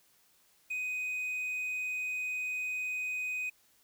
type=tone with quantisation; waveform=triangle; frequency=2501 Hz; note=D#7; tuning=8 cents sharp; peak=-31 dBFS; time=0.7-3.5 s; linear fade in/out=10 ms; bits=10; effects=white hiss -67 dBFS RMS until 3.83 s